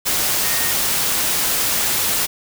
sine tone in noise, 1854 Hz, A#6, 10 cents flat, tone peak -29 dBFS, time 0.42-0.73 s, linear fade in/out 20 ms, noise white, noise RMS -19 dBFS, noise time 0.05-2.27 s, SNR -13 dB, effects none

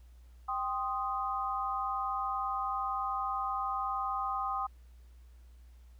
sine chord, C minor, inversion second, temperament equal, 784 / 1046.5 / 1244.5 Hz, G5 / C6 / Eb6, 0 / 0 / 0 cents, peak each -36 / -37 / -34 dBFS, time 0.48-4.67 s, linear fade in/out 10 ms, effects added 60 Hz sine -52 dBFS peak until 5.99 s + pink hiss -71 dBFS RMS until 5.99 s

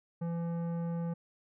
sine tone with tanh clipping, 169 Hz, E3, 43 cents sharp, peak -34 dBFS, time 0.21-1.14 s, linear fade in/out 10 ms, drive 13 dB, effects none

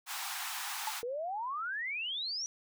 pink high-pass noise, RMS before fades -39 dBFS, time 0.06-1.03 s, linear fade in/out 50 ms, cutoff 740 Hz, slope 96 dB/octave
triangle tone with exponential decay, 871 Hz, A5, 18 cents flat, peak -28 dBFS, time 0.87-0.96 s, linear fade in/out 5 ms, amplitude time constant 18 ms
sine exponential sweep, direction up, 461.5 to 5920 Hz, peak -34 dBFS, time 1.03-2.46 s, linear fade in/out 0 ms
effects none

